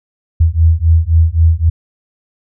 sine beating tone pair, 80 / 83.8 Hz, D#2 / E2, +49 / +29 cents, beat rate 3.8 Hz, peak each -10 dBFS, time 0.4-1.7 s, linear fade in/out 10 ms, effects none

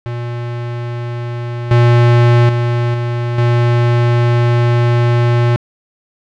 square tone with level steps, 119.6 Hz, A#2, 45 cents sharp, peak -20 / -7 / -13 / -16 / -10 dBFS, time 0.06-5.56 s, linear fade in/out 0 ms, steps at 1.71 / 2.49 / 2.94 / 3.38 s, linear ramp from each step 2 ms, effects low-pass 3000 Hz 12 dB/octave

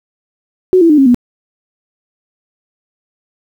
sine tone with pitch steps, 370 / 333.5 / 300.5 / 270.9 / 244.1 Hz, F#4 / E4 / D4 / C#4 / B3, 0 / +20 / +40 / -40 / -20 cents, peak -4 dBFS, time 0.73-1.145 s, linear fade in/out 0 ms, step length 83 ms, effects 7-bit

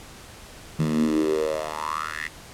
10% pulse tone with high-pass filter sweep, 77.3 Hz, D#2, 11 cents flat, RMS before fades -25 dBFS, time 0.79-2.28 s, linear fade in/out 5 ms, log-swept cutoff 160 to 2000 Hz, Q 7, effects pink hiss -44 dBFS RMS until 2.53 s + low-pass 11000 Hz 12 dB/octave

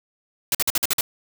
white noise bursts, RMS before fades -20 dBFS, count 7, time 0.52-1.01 s, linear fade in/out 2 ms, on 28 ms, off 49 ms, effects none

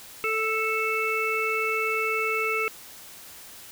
harmonic tone, 440 Hz, A4, in tune, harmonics 1 / 3 / 5 / 6, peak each -29 / -29 / -29 / -29 dBFS, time 0.24-2.68 s, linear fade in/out 0 ms, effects white hiss -45 dBFS RMS until 3.71 s

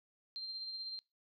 sine tone with tremolo, 4162 Hz, C8, 10 cents flat, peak -39 dBFS, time 0.36-0.99 s, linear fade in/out 0 ms, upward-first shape sine, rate 16 Hz, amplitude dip 35%, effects noise-tail reverb RT60 0.3 s tail -25 dB re dry

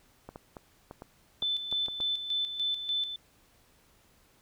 clicks, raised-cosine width 1 ms, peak -28 dBFS, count 9, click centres 0.29 / 0.359 / 0.568 / 0.911 / 1.021 / 1.425 / 1.726 / 1.884 / 2.003 s
sine tone with tremolo, 3520 Hz, A7, in tune, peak -27 dBFS, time 1.42-3.16 s, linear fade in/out 2 ms, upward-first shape square, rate 3.4 Hz, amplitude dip 60%
effects pink hiss -64 dBFS RMS until 4.41 s

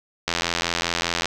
click train, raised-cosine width 0.2 ms, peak -4 dBFS, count 84, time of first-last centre 0.28-1.256 s, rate 85 Hz, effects none

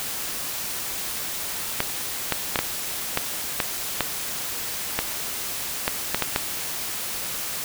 clicks, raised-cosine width 0.3 ms, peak -4 dBFS, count 12, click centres 1.804 / 2.323 / 2.558 / 2.59 / 3.174 / 3.602 / 4.007 / 4.99 / 5.879 / 6.146 / 6.223 / 6.361 s, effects white hiss -30 dBFS RMS until 7.64 s

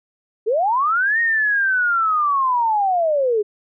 sine linear two-way sweep, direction up then down, 402 to 1873 to 402 Hz, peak -15 dBFS, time 0.46-3.43 s, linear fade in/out 20 ms, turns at 1.2 s, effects none

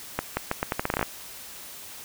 accelerating click train, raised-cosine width 0.5 ms, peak -9 dBFS, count 13, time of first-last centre 0.19-1.028 s, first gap 180 ms, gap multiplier 0.8, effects white hiss -42 dBFS RMS until 2.04 s

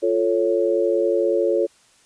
sine chord, F augmented, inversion none, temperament equal, 349.2 / 440 / 554.4 Hz, F4 / A4 / C#5, 0 / 0 / 0 cents, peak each -21 dBFS, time 0.02-1.67 s, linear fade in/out 20 ms, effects white hiss -56 dBFS RMS until 2.05 s + resampled to 22050 Hz

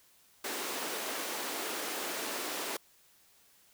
pink high-pass noise, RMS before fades -37 dBFS, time 0.44-2.77 s, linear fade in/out 5 ms, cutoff 290 Hz, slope 24 dB/octave, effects white hiss -64 dBFS RMS until 3.73 s

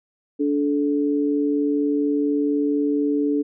sine tone pair together, 289.4 / 433.6 Hz, D4 / A4, -25 / -25 cents, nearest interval perfect fifth, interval 700 cents, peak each -19 / -24 dBFS, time 0.39-3.43 s, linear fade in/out 20 ms, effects none

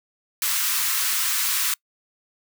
white high-pass noise, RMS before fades -23 dBFS, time 0.42-1.74 s, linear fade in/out 2 ms, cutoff 1000 Hz, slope 48 dB/octave, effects noise-tail reverb RT60 0.1 s tail -26 dB re dry

